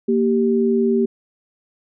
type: tone pair together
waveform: sine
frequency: 232.4 / 390.8 Hz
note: A#3 / G4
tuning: -5 / -5 cents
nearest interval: major sixth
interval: 900 cents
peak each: -17 dBFS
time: 0.08-1.06 s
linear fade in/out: 10 ms
effects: none